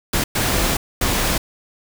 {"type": "noise bursts at uneven times", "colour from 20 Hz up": "pink", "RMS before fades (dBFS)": -19, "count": 3, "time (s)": [[0.13, 0.24], [0.35, 0.77], [1.01, 1.38]], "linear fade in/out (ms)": 5, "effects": []}